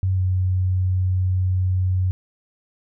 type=tone with pitch glide; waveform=sine; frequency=94.2 to 92.47 Hz; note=F#2 to F#2; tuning=+32 to -1 cents; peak=-17 dBFS; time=0.03-2.11 s; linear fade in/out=0 ms; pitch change=-33 cents; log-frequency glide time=0.14-0.2 s; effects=none